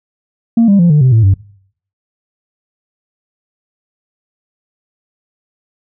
sine tone with pitch steps, 230.4 / 199.42 / 172.6 / 149.4 / 129.31 / 111.92 / 96.87 Hz, A#3 / G3 / F3 / D3 / C3 / A2 / G2, -20 / +30 / -20 / +30 / -20 / +30 / -20 cents, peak -3 dBFS, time 0.57-1.34 s, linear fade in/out 5 ms, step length 110 ms, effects noise-tail reverb RT60 0.6 s tail -23 dB re dry + tanh soft clip ceiling -3 dBFS

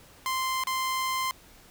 sawtooth tone with dropouts, 1043 Hz, C6, 6 cents flat, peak -23 dBFS, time 0.26-1.31 s, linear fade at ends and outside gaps 0 ms, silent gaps 0.637-0.671 s, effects pink hiss -54 dBFS RMS until 1.7 s

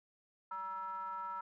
triangle ring-modulated tone, 188.6 Hz, F#3, 33 cents sharp, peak -34 dBFS, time 0.51-1.41 s, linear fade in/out 5 ms, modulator 1140 Hz, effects none

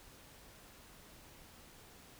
silence, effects pink hiss -58 dBFS RMS until 2.19 s

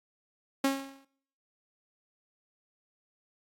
sawtooth tone with exponential decay, 272.4 Hz, C#4, 30 cents flat, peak -18 dBFS, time 0.64-1.05 s, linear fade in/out 5 ms, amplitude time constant 88 ms, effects noise-tail reverb RT60 0.7 s tail -24 dB re dry + AAC 48 kbps

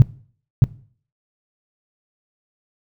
sine tone with echo, 126.4 Hz, B2, 41 cents sharp, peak -4 dBFS, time 0-0.02 s, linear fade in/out 0 ms, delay 620 ms, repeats 1, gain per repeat -2 dB, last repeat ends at 0.64 s, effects noise-tail reverb RT60 0.5 s tail -19 dB re dry

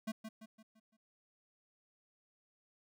square tone with echo, 220 Hz, A3, in tune, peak -37 dBFS, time 0.07-0.12 s, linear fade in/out 10 ms, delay 170 ms, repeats 5, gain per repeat -7 dB, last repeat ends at 0.97 s, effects none

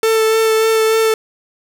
45% pulse tone with vibrato, 443.3 Hz, A4, 13 cents sharp, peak -11 dBFS, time 0.03-1.14 s, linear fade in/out 2 ms, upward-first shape sine, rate 3.4 Hz, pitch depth 13 cents each way, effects none

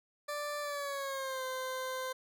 20% pulse tone with pitch glide, 587.3 to 517.2 Hz, D5 to C5, 0 to -20 cents, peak -31 dBFS, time 0.28-2.13 s, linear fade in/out 10 ms, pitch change -220 cents, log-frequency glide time 0.61-1.44 s, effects none

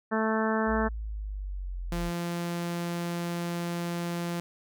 harmonic tone, 220 Hz, A3, in tune, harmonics 1 / 2 / 3 / 4 / 5 / 6 / 7 / 8, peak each -28 / -31 / -33 / -34 / -35 / -36 / -36 / -37 dBFS, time 0.11-0.89 s, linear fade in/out 20 ms
sine linear sweep, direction down, 58.27 to 40.35 Hz, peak -32 dBFS, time 0.66-2.12 s, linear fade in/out 50 ms
sawtooth tone, 172.2 Hz, F3, 24 cents flat, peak -26 dBFS, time 1.92-4.4 s, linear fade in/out 0 ms
effects none

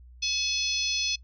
harmonic tone, 856 Hz, A5, 48 cents flat, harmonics 3 / 4 / 5 / 6 / 7, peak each -32 / -32 / -32 / -32 / -32 dBFS, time 0.22-1.16 s, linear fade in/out 10 ms, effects noise-tail reverb RT60 0.1 s tail -23 dB re dry + added 61 Hz sine -47 dBFS peak until 1.23 s

